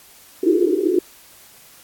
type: band-pass noise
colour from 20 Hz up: white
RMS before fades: -17 dBFS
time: 0.43-0.99 s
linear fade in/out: 5 ms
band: 310 to 420 Hz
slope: 96 dB/octave
effects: white hiss -47 dBFS RMS until 1.83 s + AAC 64 kbps